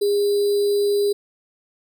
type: tone with sample-and-hold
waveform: sine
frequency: 407.1 Hz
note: G#4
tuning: 35 cents flat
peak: -16 dBFS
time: 0.01-1.13 s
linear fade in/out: 10 ms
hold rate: 4410 Hz
effects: none